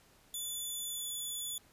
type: tone with pitch glide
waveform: 10% pulse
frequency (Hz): 3477 to 3455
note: A7 to A7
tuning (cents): -21 to -32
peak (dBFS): -30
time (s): 0.34-1.58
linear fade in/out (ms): 2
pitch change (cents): -11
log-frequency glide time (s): 0.89-1.06
effects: pink hiss -64 dBFS RMS until 1.72 s + resampled to 32000 Hz